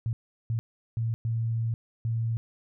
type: tone bursts at uneven times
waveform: sine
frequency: 114.3 Hz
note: A#2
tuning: 34 cents flat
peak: -25 dBFS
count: 5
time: 0.06-0.13 / 0.5-0.59 / 0.97-1.14 / 1.25-1.74 / 2.05-2.37 s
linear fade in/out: 0 ms
effects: none